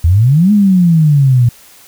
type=exponential two-way sweep; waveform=sine; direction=up then down; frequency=77.78 to 212.8 to 117.3 Hz; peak=-5 dBFS; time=0.04-1.49 s; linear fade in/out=5 ms; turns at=0.52 s; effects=white hiss -41 dBFS RMS until 1.87 s